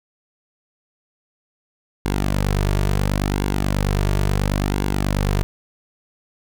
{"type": "tone with flanger", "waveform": "sawtooth", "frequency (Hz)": 49.24, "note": "G1", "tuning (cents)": 8, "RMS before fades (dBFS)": -20, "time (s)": [2.05, 5.43], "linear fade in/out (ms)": 0, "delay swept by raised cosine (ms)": [1.6, 3.9], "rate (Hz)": 0.72, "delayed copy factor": -0.55, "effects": []}